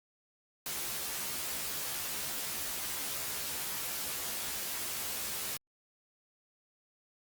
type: noise with comb filter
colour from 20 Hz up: white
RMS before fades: -37 dBFS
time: 0.66-5.57 s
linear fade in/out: 2 ms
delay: 14 ms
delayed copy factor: +1
effects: Opus 48 kbps